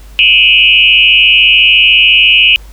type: tone with frequency modulation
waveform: sine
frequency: 2727 Hz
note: F7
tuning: 42 cents flat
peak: -3 dBFS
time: 0.19-2.56 s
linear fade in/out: 0 ms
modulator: 114 Hz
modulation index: 2.5
effects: added 50 Hz sine -30 dBFS peak until 2.72 s + pink hiss -42 dBFS RMS until 2.72 s